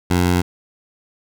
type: tone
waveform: 15% pulse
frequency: 89 Hz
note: F2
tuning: 33 cents sharp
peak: -8 dBFS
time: 0.1-0.42 s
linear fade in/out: 10 ms
effects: none